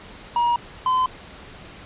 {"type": "tone pair in turn", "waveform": "triangle", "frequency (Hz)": [953, 1023.7], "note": ["A#5", "C6"], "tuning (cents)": [38, -38], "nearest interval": "minor second", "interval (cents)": 124, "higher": "second", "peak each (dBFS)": -15, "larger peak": "neither", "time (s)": [[0.36, 0.56], [0.86, 1.06]], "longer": "neither", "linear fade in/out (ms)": 2, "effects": ["pink hiss -42 dBFS RMS until 1.85 s", "resampled to 8000 Hz"]}